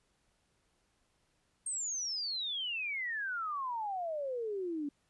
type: exponential sweep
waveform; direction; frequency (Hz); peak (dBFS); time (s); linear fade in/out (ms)
sine; down; 8600 to 280; -34; 1.66-4.89; 5
effects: pink hiss -75 dBFS RMS until 5.09 s + resampled to 24000 Hz